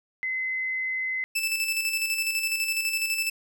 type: tone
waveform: sine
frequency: 2047 Hz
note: C7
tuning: 38 cents flat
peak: -26 dBFS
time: 0.23-1.24 s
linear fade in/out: 0 ms
type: tone with tremolo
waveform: sawtooth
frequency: 2637 Hz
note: E7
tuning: in tune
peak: -20 dBFS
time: 1.35-3.3 s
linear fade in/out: 10 ms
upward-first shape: square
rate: 12 Hz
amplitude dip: 45%
effects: none

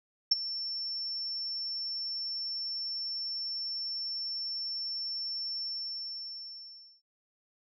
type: tone with ADSR envelope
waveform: sine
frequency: 5410 Hz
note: E8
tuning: 44 cents sharp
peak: -18 dBFS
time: 0.31-7.02 s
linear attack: 8 ms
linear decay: 24 ms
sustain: -15 dB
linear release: 1400 ms
effects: none

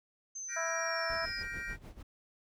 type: exponential sweep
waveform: sine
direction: down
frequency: 6290 to 4962 Hz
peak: -39 dBFS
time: 0.35-1.43 s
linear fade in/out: 10 ms
type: chord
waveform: triangle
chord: G minor seventh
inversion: third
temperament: just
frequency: 1411.2 / 1568 / 1881.6 / 2352 Hz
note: F6 / G6 / Bb6 / D7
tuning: +18 / 0 / +16 / +2 cents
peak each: -45 / -43 / -39 / -43 dBFS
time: 0.48-1.77 s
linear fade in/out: 50 ms
type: harmonic tone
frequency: 329.6 Hz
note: E4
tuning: in tune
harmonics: 2 / 3 / 4 / 5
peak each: -37 / -43 / -39 / -39 dBFS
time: 0.56-1.26 s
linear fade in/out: 10 ms
type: noise with tremolo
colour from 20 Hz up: brown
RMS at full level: -44 dBFS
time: 1.09-2.03 s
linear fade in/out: 10 ms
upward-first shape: sine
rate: 6.7 Hz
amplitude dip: 80%
effects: none

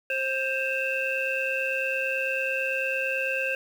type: tone cluster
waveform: sine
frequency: 531 / 1578 / 2587 / 2716 Hz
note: C5 / G6 / E7 / F7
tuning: +25 / +11 / -33 / -49 cents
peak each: -30 dBFS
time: 0.1-3.55 s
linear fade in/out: 2 ms
effects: tanh soft clip ceiling -16 dBFS + 8-bit

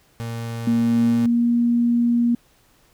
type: tone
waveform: 35% pulse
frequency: 115.8 Hz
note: A#2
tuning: 11 cents flat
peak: -25 dBFS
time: 0.2-1.26 s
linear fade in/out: 0 ms
type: tone with pitch glide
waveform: sine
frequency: 233.1 to 237.4 Hz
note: A#3 to A#3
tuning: 0 to +32 cents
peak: -15 dBFS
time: 0.67-2.35 s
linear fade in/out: 5 ms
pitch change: +32 cents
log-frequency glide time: 0.8-1.49 s
effects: pink hiss -58 dBFS RMS until 2.93 s

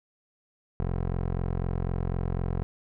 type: tone with low-pass filter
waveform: 15% pulse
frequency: 43.99 Hz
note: F1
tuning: 13 cents sharp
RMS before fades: -29 dBFS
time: 0.8-2.63 s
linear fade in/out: 0 ms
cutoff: 1100 Hz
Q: 0.59
effects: none

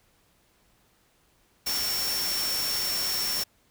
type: tone in noise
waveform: sine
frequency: 5450 Hz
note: F8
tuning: 43 cents flat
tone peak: -28 dBFS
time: 1.66-3.44 s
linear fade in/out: 10 ms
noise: white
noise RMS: -31 dBFS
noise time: 1.66-3.44 s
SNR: 0 dB
effects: pink hiss -65 dBFS RMS until 3.7 s

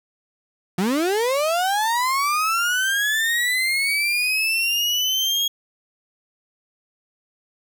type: linear sweep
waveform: 35% pulse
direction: up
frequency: 170 to 3300 Hz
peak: -17 dBFS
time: 0.78-5.48 s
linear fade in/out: 5 ms
effects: none

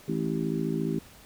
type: harmonic tone with a mistuned harmonic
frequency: 54.3 Hz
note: A1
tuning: 22 cents flat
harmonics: 3 / 4 / 5 / 6 / 7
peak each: -31 / -32 / -33 / -34 / -34 dBFS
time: 0.08-0.99 s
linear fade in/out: 5 ms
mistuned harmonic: 7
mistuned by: +42 cents
effects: pink hiss -52 dBFS RMS until 1.25 s

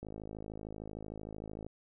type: click train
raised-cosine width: 2 ms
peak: -30 dBFS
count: 88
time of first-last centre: 0.03-1.665 s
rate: 53.2 Hz
effects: none

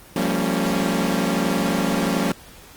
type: chord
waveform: sawtooth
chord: G half-diminished seventh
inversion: third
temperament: equal with one note detuned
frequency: 174.61 / 196 / 227.4 / 277.2 Hz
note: F3 / G3 / Bb3 / Db4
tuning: 0 / 0 / -43 / 0 cents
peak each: -21 dBFS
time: 0.16-2.32 s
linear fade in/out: 2 ms
effects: pink hiss -45 dBFS RMS until 2.76 s + Opus 24 kbps

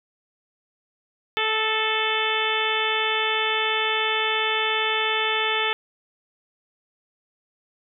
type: harmonic tone with a mistuned harmonic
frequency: 437.1 Hz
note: A4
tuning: 11 cents flat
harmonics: 1 / 2 / 3 / 4 / 5 / 6 / 7 / 8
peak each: -29 / -29 / -29 / -29 / -29 / -29 / -29 / -29 dBFS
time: 1.37-5.73 s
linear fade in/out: 0 ms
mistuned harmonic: 4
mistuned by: +16 cents
effects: none

